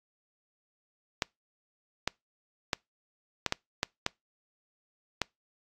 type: clicks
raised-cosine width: 0.2 ms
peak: -9 dBFS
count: 8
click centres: 1.222 / 2.076 / 2.732 / 3.463 / 3.524 / 3.831 / 4.064 / 5.217 s
effects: noise-tail reverb RT60 0.2 s tail -26 dB re dry + AAC 48 kbps